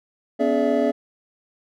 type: tone cluster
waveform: triangle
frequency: 246.5 / 283.5 / 423.6 / 582 / 665 Hz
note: B3 / C#4 / G#4 / D5 / E5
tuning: -3 / +39 / +34 / -16 / +15 cents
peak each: -22 dBFS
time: 0.39-0.92 s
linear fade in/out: 20 ms
effects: none